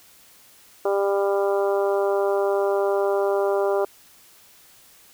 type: harmonic tone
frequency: 198.7 Hz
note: G3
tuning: 24 cents sharp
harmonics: 2 / 3 / 4 / 5 / 6 / 7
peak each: -21 / -24 / -29 / -33 / -34 / -37 dBFS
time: 0.85-3.85 s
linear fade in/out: 5 ms
effects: white hiss -52 dBFS RMS until 5.13 s